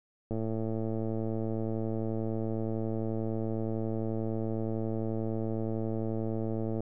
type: click train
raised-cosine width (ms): 2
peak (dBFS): -21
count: 722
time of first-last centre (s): 0.31-6.805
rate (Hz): 111
effects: none